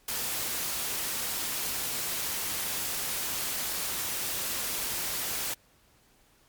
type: noise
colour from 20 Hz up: white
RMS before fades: -32 dBFS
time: 0.08-5.54 s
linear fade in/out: 5 ms
effects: pink hiss -63 dBFS RMS until 6.48 s + MP3 96 kbps